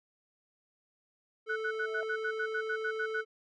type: tone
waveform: square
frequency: 439.7 Hz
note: A4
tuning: 1 cent flat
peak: -35 dBFS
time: 1.46-3.25 s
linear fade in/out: 50 ms
type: tone bursts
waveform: sine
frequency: 1480 Hz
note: F#6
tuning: in tune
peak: -31 dBFS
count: 12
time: 1.49-3.212 s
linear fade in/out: 10 ms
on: 72 ms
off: 78 ms
type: tone with exponential growth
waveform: sine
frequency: 652 Hz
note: E5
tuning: 19 cents flat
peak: -37 dBFS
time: 1.63-2.03 s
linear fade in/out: 0 ms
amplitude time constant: 86 ms
effects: low-pass 3000 Hz 12 dB/octave